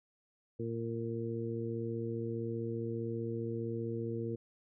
harmonic tone, 115.2 Hz, A#2, 20 cents flat, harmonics 1 / 2 / 3 / 4, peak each -39 / -41 / -40 / -40 dBFS, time 0.59-4.36 s, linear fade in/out 10 ms, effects none

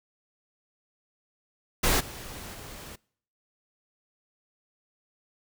pink noise with level steps, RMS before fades -23 / -41 / -43 dBFS, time 1.83-2.96 s, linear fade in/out 10 ms, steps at 1.99 / 2.53 s, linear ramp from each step 20 ms, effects noise-tail reverb RT60 0.6 s tail -25 dB re dry

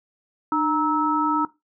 sine tone cluster, 301.6 / 938 / 1303 Hz, D4 / A#5 / E6, +46 / +11 / -20 cents, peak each -23 dBFS, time 0.52-1.45 s, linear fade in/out 2 ms, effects noise-tail reverb RT60 0.2 s tail -18 dB re dry

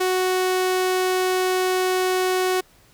sawtooth tone, 370 Hz, F#4, in tune, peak -15 dBFS, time 0-2.61 s, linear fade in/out 10 ms, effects pink hiss -55 dBFS RMS until 2.93 s

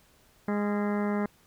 harmonic tone with a mistuned harmonic, 206.2 Hz, G#3, 12 cents flat, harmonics 1 / 2 / 3 / 4 / 5 / 6 / 7 / 8 / 9 / 10, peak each -27 / -33 / -37 / -39 / -41 / -43 / -44 / -45 / -46 / -47 dBFS, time 0.48-1.26 s, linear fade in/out 2 ms, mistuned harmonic 7, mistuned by -77 cents, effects pink hiss -62 dBFS RMS until 1.46 s

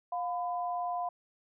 sine tone pair together, 708 / 1004.7 Hz, F5 / B5, +23 / +29 cents, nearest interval tritone, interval 606 cents, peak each -32 / -37 dBFS, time 0.12-1.09 s, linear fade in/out 5 ms, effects none

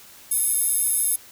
square tone with high-pass filter, 731 Hz, F#5, 21 cents flat, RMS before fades -22 dBFS, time 0.31-1.16 s, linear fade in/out 5 ms, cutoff 11000 Hz, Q 4.8, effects white hiss -47 dBFS RMS until 1.31 s

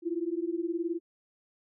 sine beating tone pair, 329.6 / 348.6 Hz, E4 / F4, 0 / -3 cents, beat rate 19 Hz, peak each -32 / -32 dBFS, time 0.02-1 s, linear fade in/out 50 ms, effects none

